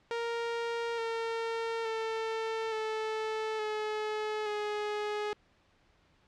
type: tone with pitch steps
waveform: sawtooth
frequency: 466.2 / 456.3 / 446.7 / 437.2 / 428 / 419 Hz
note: A#4 / A#4 / A4 / A4 / A4 / G#4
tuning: 0 / -37 / +26 / -11 / -48 / +15 cents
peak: -28 dBFS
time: 0.11-5.33 s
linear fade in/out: 0 ms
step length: 870 ms
effects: pink hiss -67 dBFS RMS until 6.27 s + low-pass 4000 Hz 12 dB/octave